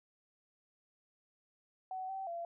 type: tone with pitch steps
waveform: sine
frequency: 751 / 770 / 682 Hz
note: F#5 / G5 / F5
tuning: +26 / -31 / -41 cents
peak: -38 dBFS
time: 1.91-2.45 s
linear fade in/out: 2 ms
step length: 180 ms
effects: none